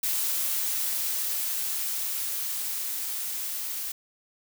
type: noise with level ramp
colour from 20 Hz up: blue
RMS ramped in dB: -27 to -33 dBFS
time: 0.03-3.92 s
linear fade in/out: 5 ms
effects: none